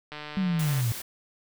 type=click train; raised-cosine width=0.3 ms; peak=-22 dBFS; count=104; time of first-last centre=0.12-0.807 s; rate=150 Hz
type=linear sweep; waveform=sine; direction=down; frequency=196 to 110 Hz; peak=-23 dBFS; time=0.37-0.92 s; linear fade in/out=0 ms
type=noise; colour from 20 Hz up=white; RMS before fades=-37 dBFS; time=0.59-1.02 s; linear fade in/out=5 ms
effects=none